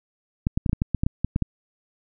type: clicks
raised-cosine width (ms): 5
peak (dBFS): -9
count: 12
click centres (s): 0.469 / 0.575 / 0.662 / 0.695 / 0.731 / 0.819 / 0.947 / 1.035 / 1.065 / 1.246 / 1.361 / 1.423
effects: none